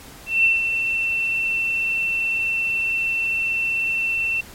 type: tone with ADSR envelope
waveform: sine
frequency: 2691 Hz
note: E7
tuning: 35 cents sharp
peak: -12 dBFS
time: 0.26-4.41 s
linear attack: 180 ms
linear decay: 160 ms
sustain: -7 dB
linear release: 8 ms
effects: pink hiss -42 dBFS RMS until 4.54 s + MP3 64 kbps